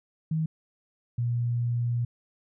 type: tone pair in turn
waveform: sine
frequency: 158.8 / 119.59 Hz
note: D#3 / A#2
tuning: +36 / +45 cents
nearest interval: perfect fourth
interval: 491 cents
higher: first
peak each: -24 dBFS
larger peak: neither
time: 0.31-0.46 / 1.18-2.05 s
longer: second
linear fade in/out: 5 ms
effects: none

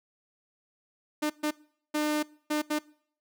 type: tone bursts at uneven times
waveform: sawtooth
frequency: 301.5 Hz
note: D4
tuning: 46 cents sharp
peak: -22 dBFS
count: 5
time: 1.22-1.3 / 1.43-1.51 / 1.94-2.23 / 2.5-2.62 / 2.7-2.79 s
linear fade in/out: 10 ms
effects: noise-tail reverb RT60 0.6 s tail -23 dB re dry

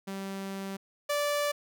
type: tone pair in turn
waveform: sawtooth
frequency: 194.6 / 583.1 Hz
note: G3 / D5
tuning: -12 / -13 cents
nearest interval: octave + perfect fifth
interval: 1899 cents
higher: second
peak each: -31 / -23 dBFS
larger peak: second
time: 0.07-0.77 / 1.09-1.52 s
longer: first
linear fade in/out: 10 ms
effects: none

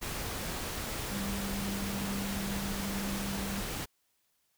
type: tone in noise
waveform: sine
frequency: 197.7 Hz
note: G3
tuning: 15 cents sharp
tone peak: -35 dBFS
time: 1.11-3.62 s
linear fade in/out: 20 ms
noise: pink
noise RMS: -37 dBFS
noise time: 0.01-3.86 s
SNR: -1 dB
effects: white hiss -75 dBFS RMS until 4.57 s

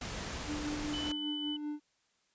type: noise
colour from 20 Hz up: pink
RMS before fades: -40 dBFS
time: 0.01-1.12 s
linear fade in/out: 5 ms
type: tone with tremolo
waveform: triangle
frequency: 297.6 Hz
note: D4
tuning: 23 cents sharp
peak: -32 dBFS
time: 0.46-1.8 s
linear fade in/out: 50 ms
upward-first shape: sine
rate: 5.1 Hz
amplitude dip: 45%
type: tone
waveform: sine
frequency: 3000 Hz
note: F#7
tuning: 23 cents sharp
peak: -37 dBFS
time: 0.93-1.57 s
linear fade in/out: 10 ms
effects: white hiss -74 dBFS RMS until 2.34 s + resampled to 16000 Hz

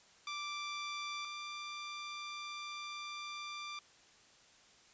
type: tone pair in turn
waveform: 15% pulse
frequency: 1174.7 / 1182.2 Hz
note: D6 / D6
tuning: 0 / +11 cents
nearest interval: unison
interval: 11 cents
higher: second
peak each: -33 / -36 dBFS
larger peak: first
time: 0.27-1.25 / 1.25-3.79 s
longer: second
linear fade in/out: 2 ms
effects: white hiss -63 dBFS RMS until 4.93 s + resampled to 16000 Hz

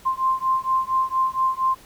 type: beating tone pair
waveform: sine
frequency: 1046.5 / 1050.8 Hz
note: C6 / C6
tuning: 0 / +7 cents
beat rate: 4.3 Hz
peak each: -22 / -22 dBFS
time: 0.05-1.75 s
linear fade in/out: 20 ms
effects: pink hiss -49 dBFS RMS until 1.85 s

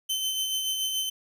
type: tone with tremolo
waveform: sawtooth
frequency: 3071 Hz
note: G7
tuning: 36 cents flat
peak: -22 dBFS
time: 0.09-1.1 s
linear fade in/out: 10 ms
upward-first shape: sine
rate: 7 Hz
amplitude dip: 35%
effects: none

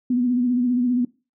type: tone with vibrato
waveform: sine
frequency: 246.6 Hz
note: B3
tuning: 2 cents flat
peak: -17 dBFS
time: 0.1-1.05 s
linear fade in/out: 5 ms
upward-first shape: sine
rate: 15 Hz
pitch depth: 52 cents each way
effects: noise-tail reverb RT60 0.3 s tail -20 dB re dry

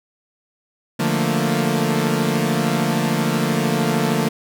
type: chord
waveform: sawtooth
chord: Bb major seventh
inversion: first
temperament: equal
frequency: 146.83 / 174.61 / 220 / 233.1 Hz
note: D3 / F3 / A3 / Bb3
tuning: 0 / 0 / 0 / 0 cents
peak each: -19 dBFS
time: 0.99-4.29 s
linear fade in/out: 10 ms
effects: none

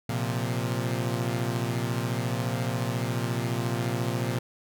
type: chord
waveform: sawtooth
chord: Bb suspended second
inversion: none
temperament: equal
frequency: 116.54 / 130.81 / 174.61 Hz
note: Bb2 / C3 / F3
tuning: 0 / 0 / 0 cents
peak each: -25 / -27 / -31 dBFS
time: 0.09-4.39 s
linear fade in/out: 5 ms
effects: none

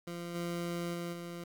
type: tone with level steps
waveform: 20% pulse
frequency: 172.2 Hz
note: F3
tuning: 24 cents flat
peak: -34 / -30 / -32 / -36 dBFS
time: 0.07-1.44 s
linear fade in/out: 5 ms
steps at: 0.34 / 0.93 / 1.12 s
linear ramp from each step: 20 ms
effects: 10-bit

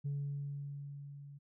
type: tone with level ramp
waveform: sine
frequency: 142 Hz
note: C#3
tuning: 42 cents sharp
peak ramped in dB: -32 to -49 dBFS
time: 0.04-1.39 s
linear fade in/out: 20 ms
effects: tanh soft clip ceiling -32 dBFS

